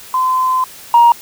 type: tone pair in turn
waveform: sine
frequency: 1027 / 942.9 Hz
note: C6 / A#5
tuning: -33 / +20 cents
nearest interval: minor second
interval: 147 cents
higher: first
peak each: -11 / -3 dBFS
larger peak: second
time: 0.14-0.64 / 0.94-1.12 s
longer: first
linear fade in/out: 2 ms
effects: tanh soft clip ceiling -1 dBFS + white hiss -36 dBFS RMS until 1.21 s